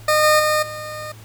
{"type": "tone with level steps", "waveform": "20% pulse", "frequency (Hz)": 611, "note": "D#5", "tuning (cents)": -32, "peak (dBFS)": [-9, -7, -11, -24], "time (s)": [0.08, 1.12], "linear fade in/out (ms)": 5, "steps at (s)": [0.23, 0.39, 0.62], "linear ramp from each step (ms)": 10, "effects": ["added 109 Hz sine -39 dBFS peak until 1.24 s", "pink hiss -46 dBFS RMS until 1.24 s"]}